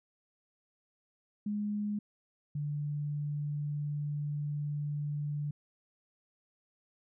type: tone pair in turn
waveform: sine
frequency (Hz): 207.7 / 146.87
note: G#3 / D3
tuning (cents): 0 / 0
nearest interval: tritone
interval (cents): 600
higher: first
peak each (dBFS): -31 / -32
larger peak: first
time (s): 1.46-1.99 / 2.55-5.51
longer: second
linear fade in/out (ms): 5
effects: none